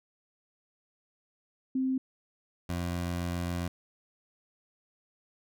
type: tone pair in turn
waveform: sine / 20% pulse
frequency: 261.6 / 87.3 Hz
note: C4 / F2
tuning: 0 / 0 cents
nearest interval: octave + perfect fifth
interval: 1900 cents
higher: first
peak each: -26 dBFS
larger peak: neither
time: 1.75-1.98 / 2.69-3.68 s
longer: second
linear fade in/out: 5 ms
effects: none